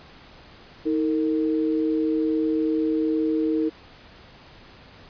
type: tone pair together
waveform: sine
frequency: 316.6 / 455.6 Hz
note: D#4 / A#4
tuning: +30 / -40 cents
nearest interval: tritone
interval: 630 cents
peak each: -21 / -26 dBFS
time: 0.85-3.7 s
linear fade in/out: 20 ms
effects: pink hiss -48 dBFS RMS until 5.09 s + resampled to 11025 Hz